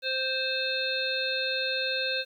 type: harmonic tone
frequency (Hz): 523.3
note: C5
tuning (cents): 0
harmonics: 1 / 3 / 5 / 7 / 8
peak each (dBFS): -33 / -33 / -33 / -33 / -33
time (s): 0.02-2.25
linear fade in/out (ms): 50
effects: 10-bit